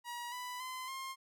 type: tone with pitch steps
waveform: sawtooth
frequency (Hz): 958 / 991.8 / 1026.8 / 1063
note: A#5 / B5 / C6 / C6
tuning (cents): +47 / +7 / -33 / +27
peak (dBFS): -37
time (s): 0.04-1.16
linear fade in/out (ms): 50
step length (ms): 280
effects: none